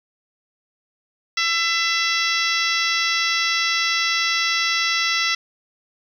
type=harmonic tone with a mistuned harmonic; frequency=670 Hz; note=E5; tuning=28 cents sharp; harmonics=2 / 3 / 4 / 5 / 6 / 7 / 8 / 9; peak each=-26 / -23 / -26 / -27 / -28 / -30 / -27 / -32 dBFS; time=1.37-5.35 s; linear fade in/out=5 ms; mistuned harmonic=6; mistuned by=-21 cents; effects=8-bit